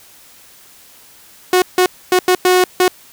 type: tone bursts at uneven times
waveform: sawtooth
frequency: 365.4 Hz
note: F#4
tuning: 22 cents flat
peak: -5 dBFS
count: 6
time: 1.53-1.62 / 1.78-1.86 / 2.12-2.19 / 2.28-2.35 / 2.45-2.64 / 2.8-2.88 s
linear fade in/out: 2 ms
effects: white hiss -44 dBFS RMS until 3.12 s